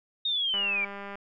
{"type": "linear sweep", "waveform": "sine", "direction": "down", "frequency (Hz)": [3729, 2292], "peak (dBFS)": -25, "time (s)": [0.25, 0.85], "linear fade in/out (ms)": 5}
{"type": "click train", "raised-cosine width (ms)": 0.5, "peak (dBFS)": -25, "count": 124, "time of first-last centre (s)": [0.54, 1.155], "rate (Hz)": 200}
{"effects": []}